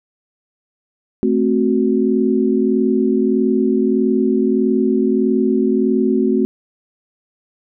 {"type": "chord", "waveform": "sine", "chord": "F# diminished", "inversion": "first", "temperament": "equal", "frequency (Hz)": [220, 261.6, 370], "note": ["A3", "C4", "F#4"], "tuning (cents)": [0, 0, 0], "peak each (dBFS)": -17, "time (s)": [1.23, 6.45], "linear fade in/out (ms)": 0, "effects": []}